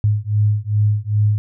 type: beating tone pair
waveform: sine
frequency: 103.83 / 106.33 Hz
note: G#2 / G#2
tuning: 0 / +41 cents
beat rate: 2.5 Hz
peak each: -17 dBFS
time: 0.04-1.38 s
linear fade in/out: 0 ms
effects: none